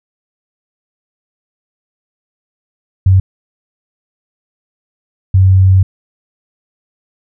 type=tone bursts at uneven times; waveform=sine; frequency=94.6 Hz; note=F#2; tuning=39 cents sharp; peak=-4 dBFS; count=2; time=3.06-3.2 / 5.34-5.83 s; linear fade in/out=5 ms; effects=none